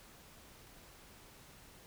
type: silence
effects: pink hiss -58 dBFS RMS until 1.86 s